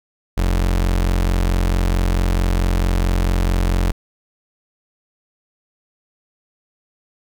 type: tone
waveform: 35% pulse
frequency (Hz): 44.53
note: F1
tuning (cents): +34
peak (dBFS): -13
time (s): 0.37-3.92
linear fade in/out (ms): 10
effects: none